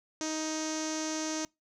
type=tone with low-pass filter; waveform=sawtooth; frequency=313.3 Hz; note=D#4; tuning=12 cents sharp; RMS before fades=-34 dBFS; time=0.21-1.45 s; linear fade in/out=0 ms; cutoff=6200 Hz; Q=7.4; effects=noise-tail reverb RT60 0.2 s tail -25 dB re dry